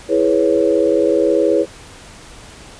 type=chord; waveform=sine; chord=C# minor seventh; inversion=first; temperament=equal; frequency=329.6 / 415.3 / 493.9 / 554.4 Hz; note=E4 / G#4 / B4 / C#5; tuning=0 / 0 / 0 / 0 cents; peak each=-17 dBFS; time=0.08-1.66 s; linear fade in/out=50 ms; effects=pink hiss -39 dBFS RMS until 2.79 s + resampled to 22050 Hz